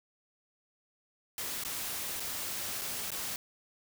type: noise with dropouts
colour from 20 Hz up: white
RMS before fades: -37 dBFS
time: 1.38-3.36 s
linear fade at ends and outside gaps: 1 ms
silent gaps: 1.637-1.649 / 2.198-2.203 / 2.813-2.817 / 3.105-3.117 s
effects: none